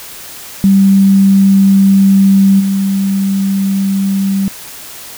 sine tone with level steps, 195.2 Hz, G3, 7 cents flat, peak -4 / -10 dBFS, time 0.64-4.48 s, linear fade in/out 0 ms, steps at 2.59 s, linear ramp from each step 20 ms, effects white hiss -30 dBFS RMS until 5.17 s

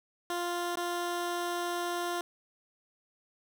15% pulse tone with dropouts, 349.2 Hz, F4, in tune, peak -25 dBFS, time 0.3-2.21 s, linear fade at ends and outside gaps 1 ms, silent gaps 0.756-0.772 s, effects none

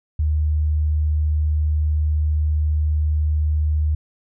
sine tone, 76.2 Hz, D#2, 36 cents flat, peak -16 dBFS, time 0.19-3.95 s, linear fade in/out 5 ms, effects none

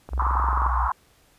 click train, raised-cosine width 1 ms, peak -23 dBFS, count 14, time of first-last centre 0.09-0.663 s, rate 22.7 Hz
sine tone with pitch glide, 63 to 61.1 Hz, B1 to B1, +35 to -18 cents, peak -22 dBFS, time 0.1-0.9 s, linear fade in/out 50 ms, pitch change -53 cents, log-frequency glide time 0.36-0.77 s
white band-pass noise, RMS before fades -25 dBFS, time 0.19-0.92 s, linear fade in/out 5 ms, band 890 to 1200 Hz, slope 48 dB/octave
effects pink hiss -59 dBFS RMS until 1.38 s + resampled to 32000 Hz

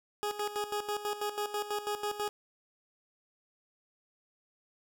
20% pulse tone with tremolo, 415.3 Hz, G#4, in tune, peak -26 dBFS, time 0.23-2.29 s, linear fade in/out 0 ms, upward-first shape square, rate 6.1 Hz, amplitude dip 70%, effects none

